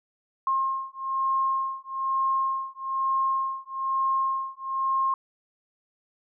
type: beating tone pair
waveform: sine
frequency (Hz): 1068 / 1069.1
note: C6 / C6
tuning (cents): +35 / +37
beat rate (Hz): 1.1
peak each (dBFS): -27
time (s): 0.47-5.14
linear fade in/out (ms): 2
effects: none